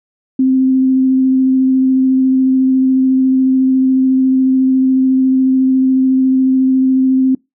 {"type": "tone with vibrato", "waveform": "sine", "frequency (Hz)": 261.6, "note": "C4", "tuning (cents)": 0, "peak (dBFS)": -8, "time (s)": [0.39, 7.35], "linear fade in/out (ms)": 5, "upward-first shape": "square", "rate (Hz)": 14, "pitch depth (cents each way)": 8, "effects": ["noise-tail reverb RT60 0.2 s tail -25 dB re dry"]}